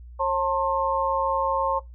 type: tone cluster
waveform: sine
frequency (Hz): 541 / 897 / 1065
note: C#5 / A5 / C6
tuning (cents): -42 / +33 / +30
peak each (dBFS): -25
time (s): 0.19-1.8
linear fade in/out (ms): 20
effects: noise-tail reverb RT60 0.2 s tail -21 dB re dry + added 60 Hz sine -40 dBFS peak until 1.94 s